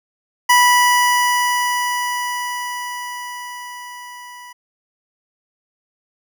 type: tone with level ramp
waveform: 25% pulse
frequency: 981 Hz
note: B5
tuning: 12 cents flat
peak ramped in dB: -5 to -32 dBFS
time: 0.49-4.53 s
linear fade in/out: 10 ms
effects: none